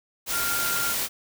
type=tone in noise; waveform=sine; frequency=1396.9 Hz; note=F6; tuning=in tune; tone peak=-28 dBFS; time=0.31-0.95 s; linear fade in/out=50 ms; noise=white; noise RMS=-27 dBFS; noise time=0.26-1.09 s; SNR=-4 dB; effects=none